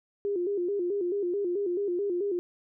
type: tone with vibrato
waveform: sine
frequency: 377.7 Hz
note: F#4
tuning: 36 cents sharp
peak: -26 dBFS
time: 0.25-2.39 s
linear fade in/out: 0 ms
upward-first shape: square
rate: 4.6 Hz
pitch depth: 120 cents each way
effects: none